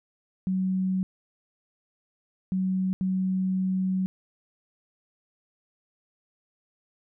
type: tone bursts at uneven times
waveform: sine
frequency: 187.5 Hz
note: F#3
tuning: 23 cents sharp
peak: -23 dBFS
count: 3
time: 0.47-1.03 / 2.52-2.93 / 3.01-4.06 s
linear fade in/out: 0 ms
effects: none